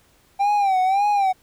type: tone with vibrato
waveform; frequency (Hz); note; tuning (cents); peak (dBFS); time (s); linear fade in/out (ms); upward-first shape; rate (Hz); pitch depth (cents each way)
triangle; 784; G5; 0; -14; 0.39-1.33; 20; sine; 1.8; 100
effects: pink hiss -58 dBFS RMS until 1.42 s